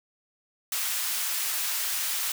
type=high-pass noise; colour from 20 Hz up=white; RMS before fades=-29 dBFS; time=0.72-2.32 s; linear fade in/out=2 ms; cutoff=1100 Hz; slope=12 dB/octave; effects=none